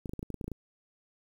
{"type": "clicks", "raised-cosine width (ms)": 3, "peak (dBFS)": -24, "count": 11, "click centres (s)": [0.058, 0.094, 0.135, 0.193, 0.229, 0.303, 0.343, 0.412, 0.443, 0.48, 0.517], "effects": ["9-bit"]}